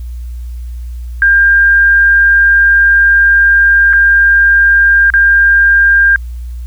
sine tone with dropouts, 1600 Hz, G6, 35 cents sharp, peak -4 dBFS, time 1.22-6.16 s, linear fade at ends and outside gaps 1 ms, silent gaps 3.93-3.934 / 5.102-5.138 s, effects added 60 Hz sine -20 dBFS peak until 6.66 s + white hiss -49 dBFS RMS until 6.66 s

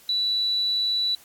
sine tone, 3951 Hz, B7, in tune, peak -21 dBFS, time 0.09-1.15 s, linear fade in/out 2 ms, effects white hiss -52 dBFS RMS until 1.24 s + AAC 64 kbps

